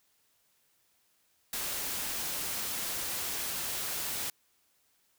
white noise, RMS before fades -35 dBFS, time 1.53-4.3 s, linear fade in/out 2 ms, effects white hiss -71 dBFS RMS until 5.18 s

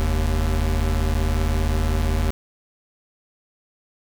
square tone pair together, 42.76 / 78.1 Hz, F1 / D#2, -36 / +7 cents, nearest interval minor seventh, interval 1043 cents, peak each -22 dBFS, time 0-2.31 s, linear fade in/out 0 ms, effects none

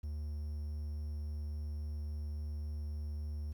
triangle tone, 74.7 Hz, D2, 30 cents sharp, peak -35 dBFS, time 0.03-3.53 s, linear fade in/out 10 ms, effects 11-bit

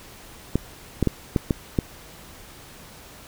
clicks, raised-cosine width 3 ms, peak -6 dBFS, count 6, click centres 0.556 / 1.027 / 1.073 / 1.362 / 1.508 / 1.788 s, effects pink hiss -45 dBFS RMS until 3.27 s

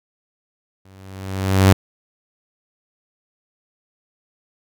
sawtooth tone with exponential growth, 95.7 Hz, G2, 41 cents flat, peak -3 dBFS, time 0.85-1.73 s, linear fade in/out 5 ms, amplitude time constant 190 ms, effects none

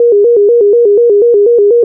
sine tone with vibrato, 440 Hz, A4, in tune, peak -3 dBFS, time 0-1.84 s, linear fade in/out 2 ms, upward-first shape square, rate 4.1 Hz, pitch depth 130 cents each way, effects none

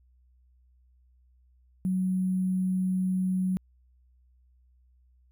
sine tone with sample-and-hold, 185.7 Hz, F#3, 7 cents sharp, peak -24 dBFS, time 1.85-3.57 s, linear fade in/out 0 ms, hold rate 11025 Hz, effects added 62 Hz sine -59 dBFS peak until 5.31 s

